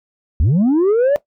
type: linear sweep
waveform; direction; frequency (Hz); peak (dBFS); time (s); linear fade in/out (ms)
sine; up; 60.7 to 593; -8; 0.4-1.16; 0
effects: noise-tail reverb RT60 0.1 s tail -17 dB re dry + tanh soft clip ceiling -10 dBFS